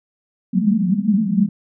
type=band-pass noise; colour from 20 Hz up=white; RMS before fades=-17 dBFS; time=0.53-1.49 s; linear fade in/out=10 ms; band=180 to 220 Hz; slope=96 dB/octave; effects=none